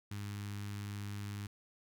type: tone with notch filter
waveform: sawtooth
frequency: 102 Hz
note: G#2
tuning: 31 cents flat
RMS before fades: -42 dBFS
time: 0.11-1.47 s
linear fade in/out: 5 ms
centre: 570 Hz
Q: 0.52
effects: none